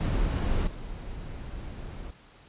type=noise with level steps; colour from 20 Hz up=brown; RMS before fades=-26 / -38 dBFS; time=0-2.11 s; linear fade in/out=10 ms; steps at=0.67 s; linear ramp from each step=2 ms; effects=pink hiss -55 dBFS RMS until 2.48 s + resampled to 8000 Hz